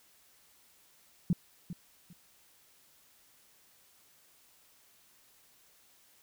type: tone with echo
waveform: sine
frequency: 174.61 Hz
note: F3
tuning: in tune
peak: -23 dBFS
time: 1.3-1.33 s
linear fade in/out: 2 ms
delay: 400 ms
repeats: 2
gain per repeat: -13 dB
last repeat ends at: 2.13 s
effects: white hiss -64 dBFS RMS until 6.22 s